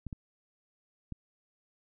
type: clicks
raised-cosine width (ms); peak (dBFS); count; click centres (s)
5; -26; 3; 0.067 / 0.128 / 1.123
effects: none